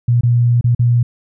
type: tone with dropouts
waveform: sine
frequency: 120 Hz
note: B2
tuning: 49 cents flat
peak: -9 dBFS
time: 0.08-1.03 s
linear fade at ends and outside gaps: 5 ms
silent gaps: 0.21-0.233 / 0.611-0.642 / 0.749-0.793 s
effects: none